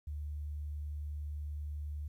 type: tone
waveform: sine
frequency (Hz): 74.1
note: D2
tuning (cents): +16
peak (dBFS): -37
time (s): 0.07-2.08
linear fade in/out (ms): 5
effects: 12-bit